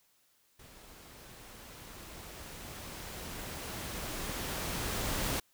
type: noise with level ramp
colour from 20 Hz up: pink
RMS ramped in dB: -55 to -33 dBFS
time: 0.59-5.4 s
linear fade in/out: 5 ms
effects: white hiss -70 dBFS RMS until 5.53 s